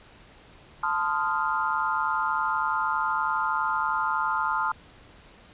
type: chord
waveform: sine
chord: F dominant seventh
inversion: first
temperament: equal with one note detuned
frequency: 880 / 1029.1 / 1244.5 / 1396.9 Hz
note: A5 / C6 / Eb6 / F6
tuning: 0 / -29 / 0 / 0 cents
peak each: -29 dBFS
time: 0.83-4.72 s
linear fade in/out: 5 ms
effects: pink hiss -52 dBFS RMS until 5.53 s + resampled to 8000 Hz